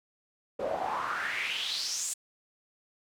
pink noise with band-pass filter sweep, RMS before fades -33 dBFS, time 0.59-2.14 s, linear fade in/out 10 ms, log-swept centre 510 to 8300 Hz, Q 4.9, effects none

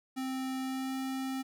square tone with pitch glide, 261.9 to 264.3 Hz, C4 to C4, +2 to +18 cents, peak -34 dBFS, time 0.16-1.43 s, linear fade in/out 20 ms, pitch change +16 cents, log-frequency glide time 0.6-0.95 s, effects none

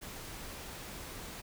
pink noise, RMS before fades -45 dBFS, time 0.01-1.42 s, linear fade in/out 20 ms, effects none

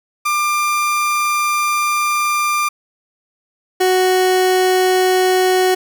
30% pulse tone pair in turn, 1193 / 370.4 Hz, D6 / F#4, +27 / +2 cents, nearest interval octave + minor sixth, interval 2025 cents, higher first, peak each -12 / -9 dBFS, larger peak second, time 0.25-2.69 / 3.8-5.75 s, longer first, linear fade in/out 10 ms, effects none

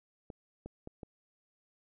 clicks, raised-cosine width 2 ms, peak -30 dBFS, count 4, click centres 0.302 / 0.66 / 0.874 / 1.032 s, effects none

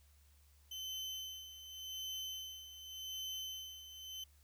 35% pulse tone with tremolo, 3061 Hz, G7, 42 cents flat, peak -39 dBFS, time 0.71-4.24 s, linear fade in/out 5 ms, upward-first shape sine, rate 0.87 Hz, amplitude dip 70%, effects added 72 Hz sine -64 dBFS peak until 4.43 s + white hiss -72 dBFS RMS until 4.43 s

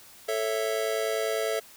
square chord, A major, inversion none, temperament just, 440 / 550 / 660 Hz, A4 / C#5 / E5, 0 / -14 / +2 cents, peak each -30 / -34 / -31 dBFS, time 0.28-1.6 s, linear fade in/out 10 ms, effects white hiss -51 dBFS RMS until 1.76 s

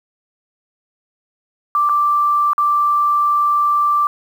sine tone with dropouts, 1174.7 Hz, D6, in tune, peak -12 dBFS, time 1.75-4.07 s, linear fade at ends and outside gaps 1 ms, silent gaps 1.89-1.895 / 2.533-2.58 s, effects 7-bit

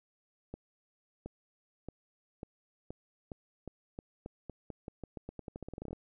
accelerating click train, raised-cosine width 2 ms, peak -28 dBFS, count 27, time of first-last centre 0.54-5.93 s, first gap 720 ms, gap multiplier 0.87, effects none

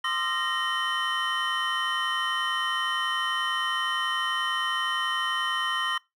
triangle tone cluster, 1048 / 1217 / 1351 / 1862 / 3053 Hz, C6 / D#6 / E6 / A#6 / G7, +2 / -39 / +42 / -2 / -46 cents, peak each -30 / -32 / -34 / -29 / -29 dBFS, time 0.04-5.98 s, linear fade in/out 5 ms, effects noise-tail reverb RT60 0.2 s tail -22 dB re dry

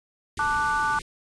pink band-stop noise, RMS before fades -38 dBFS, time 0.37-1.02 s, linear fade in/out 2 ms, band 490 to 1800 Hz, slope 96 dB/octave
sine chord, D major, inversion second, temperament equal, 880 / 1174.7 / 1480 Hz, A5 / D6 / F#6, 0 / 0 / 0 cents, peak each -26 dBFS, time 0.39-0.99 s, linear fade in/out 2 ms
effects resampled to 22050 Hz

